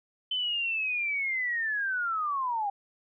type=linear sweep; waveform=sine; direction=down; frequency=3067 to 784 Hz; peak=-27 dBFS; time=0.31-2.7 s; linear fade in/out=5 ms; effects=none